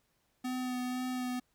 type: tone with vibrato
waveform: square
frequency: 251.8 Hz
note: B3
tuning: 34 cents sharp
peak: -34 dBFS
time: 0.44-1.4 s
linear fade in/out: 10 ms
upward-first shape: sine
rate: 2 Hz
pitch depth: 16 cents each way
effects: pink hiss -75 dBFS RMS until 1.54 s